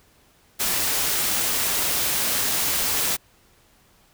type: noise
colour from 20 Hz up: white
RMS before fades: -23 dBFS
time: 0.59-3.17 s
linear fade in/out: 20 ms
effects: pink hiss -58 dBFS RMS until 4.13 s